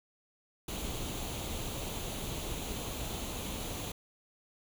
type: noise with comb filter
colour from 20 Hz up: pink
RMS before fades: -38 dBFS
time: 0.68-3.92 s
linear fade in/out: 5 ms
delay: 0.29 ms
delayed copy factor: +0.55
effects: none